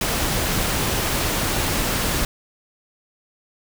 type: noise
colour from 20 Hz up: pink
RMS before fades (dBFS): -22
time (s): 0.01-2.25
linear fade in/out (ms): 2
effects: none